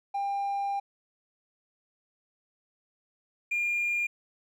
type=tone pair in turn; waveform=triangle; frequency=798 / 2409 Hz; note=G5 / D7; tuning=+31 / +43 cents; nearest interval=octave + perfect fifth; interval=1912 cents; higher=second; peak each=-25 / -23 dBFS; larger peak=second; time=0.14-0.8 / 3.51-4.07 s; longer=first; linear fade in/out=10 ms; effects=tanh soft clip ceiling -22 dBFS